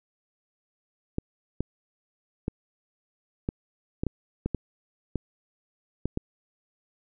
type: clicks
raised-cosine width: 3 ms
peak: -14 dBFS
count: 11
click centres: 1.184 / 1.606 / 2.481 / 3.489 / 4.035 / 4.067 / 4.46 / 4.547 / 5.157 / 6.056 / 6.174 s
effects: none